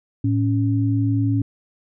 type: tone pair together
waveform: sine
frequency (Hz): 110 / 278.5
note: A2 / C#4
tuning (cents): 0 / +8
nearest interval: octave + major third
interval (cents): 1608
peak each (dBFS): -18 / -21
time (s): 0.24-1.42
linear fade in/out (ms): 5
effects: none